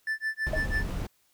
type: tone with tremolo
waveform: triangle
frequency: 1760 Hz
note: A6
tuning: in tune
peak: -24 dBFS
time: 0.07-0.84 s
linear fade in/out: 2 ms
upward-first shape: sine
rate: 6.1 Hz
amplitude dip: 100%
type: noise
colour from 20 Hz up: brown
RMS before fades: -31 dBFS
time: 0.46-1.07 s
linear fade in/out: 10 ms
type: tone with exponential decay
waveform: sine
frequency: 628 Hz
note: D#5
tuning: 16 cents sharp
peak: -23 dBFS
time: 0.53-0.64 s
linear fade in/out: 5 ms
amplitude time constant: 22 ms
effects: white hiss -68 dBFS RMS until 1.33 s